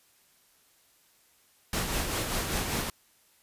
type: noise with tremolo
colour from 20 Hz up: pink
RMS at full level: -29 dBFS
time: 1.73-2.9 s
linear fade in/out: 2 ms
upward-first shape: sine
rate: 5.1 Hz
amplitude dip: 40%
effects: white hiss -64 dBFS RMS until 3.42 s + resampled to 32000 Hz